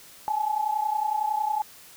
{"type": "tone pair together", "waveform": "sine", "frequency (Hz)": [830.6, 861.5], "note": ["G#5", "A5"], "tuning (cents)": [0, -37], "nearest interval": "minor second", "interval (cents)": 63, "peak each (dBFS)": [-28, -25], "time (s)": [0.28, 1.62], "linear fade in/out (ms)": 0, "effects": ["white hiss -49 dBFS RMS until 1.96 s"]}